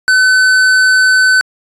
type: tone with tanh clipping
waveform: triangle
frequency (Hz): 1515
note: F#6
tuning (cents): +40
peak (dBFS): -8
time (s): 0.08-1.41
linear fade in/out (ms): 0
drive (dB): 18
effects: resampled to 24000 Hz